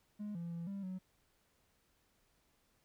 triangle tone with pitch steps, 208.5 / 170.2 / 169 / 197.7 / 185.8 Hz, G#3 / F3 / E3 / G3 / F#3, +7 / -44 / +43 / +15 / +7 cents, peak -37 dBFS, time 0.19-0.99 s, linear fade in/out 20 ms, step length 160 ms, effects tanh soft clip ceiling -35 dBFS + pink hiss -75 dBFS RMS until 2.84 s

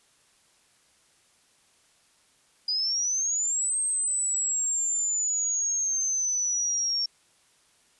sine exponential two-way sweep, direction up then down, 4882 to 8400 to 5480 Hz, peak -24 dBFS, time 2.68-7.06 s, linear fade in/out 5 ms, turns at 3.78 s, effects white hiss -63 dBFS RMS until 7.99 s + resampled to 24000 Hz

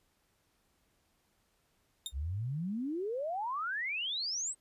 sawtooth tone with exponential decay, 3661 Hz, A#7, 32 cents flat, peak -29 dBFS, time 2.06-2.13 s, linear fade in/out 1 ms, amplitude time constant 15 ms
sine exponential sweep, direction up, 61.74 to 8372 Hz, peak -33 dBFS, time 2.12-4.55 s, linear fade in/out 50 ms
effects pink hiss -74 dBFS RMS until 4.6 s + resampled to 32000 Hz

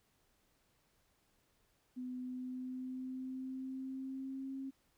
sine tone with pitch glide, 252 to 268.5 Hz, B3 to C4, +35 to +45 cents, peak -40 dBFS, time 1.96-4.71 s, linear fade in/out 20 ms, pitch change +110 cents, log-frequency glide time 2.17-4.54 s, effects pink hiss -75 dBFS RMS until 4.97 s

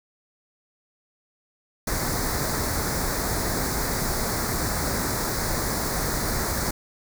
pink band-stop noise, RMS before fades -26 dBFS, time 1.87-6.71 s, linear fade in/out 5 ms, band 2100 to 4100 Hz, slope 48 dB/octave, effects none

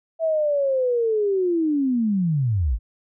sine linear sweep, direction down, 659.3 to 46.25 Hz, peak -18 dBFS, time 0.19-2.79 s, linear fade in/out 50 ms, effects none

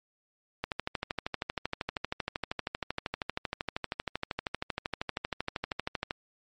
click train, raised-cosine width 0.3 ms, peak -15 dBFS, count 71, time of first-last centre 0.64-6.109 s, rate 12.8 Hz, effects MP3 48 kbps

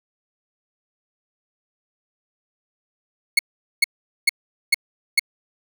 30% pulse tone bursts, 2187 Hz, C#7, 24 cents flat, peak -9 dBFS, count 5, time 3.37-5.195 s, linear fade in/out 5 ms, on 21 ms, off 430 ms, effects none

